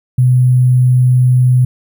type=tone with sample-and-hold; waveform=sine; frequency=126.1 Hz; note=B2; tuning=36 cents sharp; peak=-6 dBFS; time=0.18-1.65 s; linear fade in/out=5 ms; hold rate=11025 Hz; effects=none